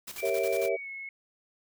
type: noise with tremolo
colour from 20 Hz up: white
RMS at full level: -40 dBFS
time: 0.07-0.69 s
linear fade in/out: 10 ms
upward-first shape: square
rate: 11 Hz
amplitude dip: 65%
type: tone with pitch glide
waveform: sine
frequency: 2341 to 2184 Hz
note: D7 to C#7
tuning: -6 to -26 cents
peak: -37 dBFS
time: 0.18-1.09 s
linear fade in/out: 2 ms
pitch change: -120 cents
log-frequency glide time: 0.65-0.89 s
type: chord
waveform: sine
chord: G diminished seventh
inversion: none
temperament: equal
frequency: 392 / 466.2 / 554.4 / 659.3 Hz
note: G4 / Bb4 / Db5 / Fb5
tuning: 0 / 0 / 0 / 0 cents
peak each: -31 dBFS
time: 0.22-0.77 s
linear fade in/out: 20 ms
effects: none